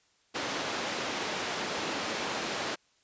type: band-pass noise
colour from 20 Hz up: pink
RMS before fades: -34 dBFS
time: 0.34-2.76 s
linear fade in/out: 20 ms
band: 290 to 5700 Hz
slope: 12 dB/octave
effects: white hiss -68 dBFS RMS until 3.03 s + resampled to 16000 Hz